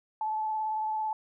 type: tone with vibrato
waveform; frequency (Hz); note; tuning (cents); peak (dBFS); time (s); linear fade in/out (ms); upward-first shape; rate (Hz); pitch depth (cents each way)
sine; 867; A5; -26; -28; 0.21-1.13; 2; sine; 18; 17
effects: none